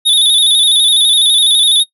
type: tone with vibrato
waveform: square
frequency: 3604 Hz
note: A7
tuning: 41 cents sharp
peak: -7 dBFS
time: 0.05-1.84 s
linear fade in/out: 20 ms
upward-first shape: square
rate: 12 Hz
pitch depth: 60 cents each way
effects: noise-tail reverb RT60 0.1 s tail -20 dB re dry